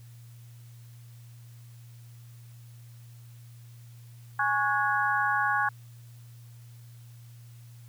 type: harmonic tone with a mistuned harmonic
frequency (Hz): 277.2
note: C#4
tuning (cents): 0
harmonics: 3 / 4 / 5 / 6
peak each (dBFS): -29 / -29 / -29 / -29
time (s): 4.39-5.69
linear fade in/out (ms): 5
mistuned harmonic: 5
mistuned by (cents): +85
effects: added 118 Hz sine -46 dBFS peak until 7.88 s + white hiss -61 dBFS RMS until 7.88 s